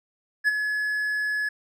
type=tone with ADSR envelope; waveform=triangle; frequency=1700 Hz; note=G#6; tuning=40 cents sharp; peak=-14 dBFS; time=0.44-1.49 s; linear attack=39 ms; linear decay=22 ms; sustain=-8 dB; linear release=7 ms; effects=none